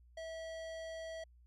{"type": "tone with low-pass filter", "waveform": "square", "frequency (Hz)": 650, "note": "E5", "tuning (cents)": -24, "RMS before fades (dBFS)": -45, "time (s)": [0.17, 1.24], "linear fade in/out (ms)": 5, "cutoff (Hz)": 6400, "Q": 0.62, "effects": ["added 60 Hz sine -60 dBFS peak until 1.46 s"]}